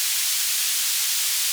pink band-pass noise, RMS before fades -23 dBFS, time 0-1.52 s, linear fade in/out 0 ms, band 3700 to 15000 Hz, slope 12 dB/octave, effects none

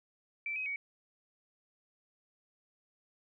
sine tone with pitch steps, 2332 / 2530 / 2251 Hz, D7 / D#7 / C#7, -13 / +28 / +26 cents, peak -34 dBFS, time 0.46-0.76 s, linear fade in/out 2 ms, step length 100 ms, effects none

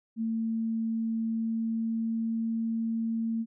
sine tone with pitch glide, 225.2 to 226.6 Hz, A3 to A#3, +40 to -49 cents, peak -27 dBFS, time 0.16-3.46 s, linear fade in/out 50 ms, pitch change +11 cents, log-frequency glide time 1.1-2.55 s, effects none

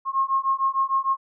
sine beating tone pair, 1074 / 1080.6 Hz, C6 / C#6, +45 / -44 cents, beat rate 6.6 Hz, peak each -23 dBFS, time 0.05-1.17 s, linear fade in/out 50 ms, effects none

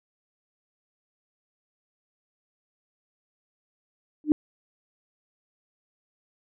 sine tone with exponential growth, 301 Hz, D4, 43 cents sharp, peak -10 dBFS, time 4.24-4.32 s, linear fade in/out 1 ms, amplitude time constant 17 ms, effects none

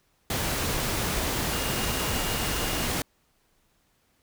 sine tone in noise, 2835 Hz, F7, 25 cents sharp, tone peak -38 dBFS, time 1.52-2.86 s, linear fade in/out 2 ms, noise pink, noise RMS -28 dBFS, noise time 0.3-3.02 s, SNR -13 dB, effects pink hiss -68 dBFS RMS until 4.22 s

